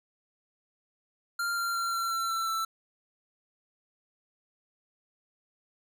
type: tone with pitch steps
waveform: square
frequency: 1392 / 1381.6 / 1371.3 / 1361 / 1350.8 / 1340.7 / 1330.7 Hz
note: F6 / F6 / F6 / F6 / E6 / E6 / E6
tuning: -6 / -19 / -32 / -45 / +42 / +29 / +16 cents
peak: -29 dBFS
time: 1.39-2.65 s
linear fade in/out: 5 ms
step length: 180 ms
effects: none